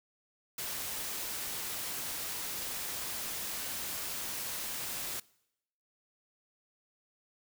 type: noise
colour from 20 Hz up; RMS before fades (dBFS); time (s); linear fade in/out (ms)
white; -38; 0.58-5.2; 5
effects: noise-tail reverb RT60 0.8 s tail -23 dB re dry